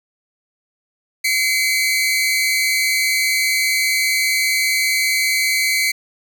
sawtooth tone pair together, 2060 / 2265 Hz, C7 / C#7, -28 / +37 cents, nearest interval major second, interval 165 cents, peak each -15 dBFS, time 1.24-5.92 s, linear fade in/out 10 ms, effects none

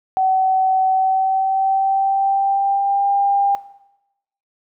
sine tone with pitch glide, 758 to 798.9 Hz, F#5 to G5, +42 to +33 cents, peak -14 dBFS, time 0.17-3.55 s, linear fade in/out 0 ms, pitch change +91 cents, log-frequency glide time 0.88-3.08 s, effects noise-tail reverb RT60 0.9 s tail -17 dB re dry

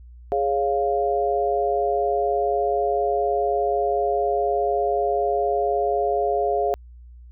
sine chord, Db major, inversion second, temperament equal, 415.3 / 554.4 / 698.5 Hz, Ab4 / Db5 / F5, 0 / 0 / 0 cents, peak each -23 / -26 / -22 dBFS, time 0.32-6.74 s, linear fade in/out 0 ms, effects added 60 Hz sine -41 dBFS peak until 7.31 s

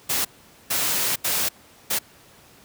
white noise bursts at uneven times, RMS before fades -23 dBFS, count 4, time 0.09-0.25 / 0.7-1.16 / 1.24-1.49 / 1.9-1.99 s, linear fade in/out 10 ms, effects pink hiss -51 dBFS RMS until 2.64 s + high-pass 80 Hz 12 dB/octave

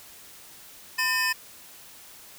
square tone cluster, 1011 / 1801 / 2540 / 4977 Hz, B5 / A6 / D#7 / D#8, +40 / +40 / +35 / 0 cents, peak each -32 / -26 / -30 / -33 dBFS, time 0.98-1.33 s, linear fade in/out 10 ms, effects white hiss -48 dBFS RMS until 2.38 s

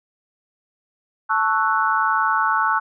sine chord, F# minor seventh, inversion first, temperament equal, 880 / 1108.7 / 1318.5 / 1480 Hz, A5 / C#6 / E6 / F#6, 0 / 0 / 0 / 0 cents, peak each -22 dBFS, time 1.29-2.8 s, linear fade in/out 20 ms, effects none

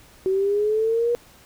sine linear sweep, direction up, 374.9 to 480.9 Hz, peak -18 dBFS, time 0.26-1.15 s, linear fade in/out 0 ms, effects pink hiss -51 dBFS RMS until 1.45 s

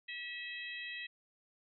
harmonic tone, 646 Hz, E5, 35 cents flat, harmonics 3 / 4 / 5 / 6, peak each -44 / -45 / -49 / -51 dBFS, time 0.08-1.07 s, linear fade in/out 10 ms, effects none

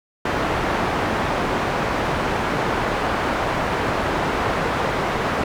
white low-pass noise, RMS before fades -22 dBFS, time 0.25-5.44 s, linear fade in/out 5 ms, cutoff 1200 Hz, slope 12 dB/octave, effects none

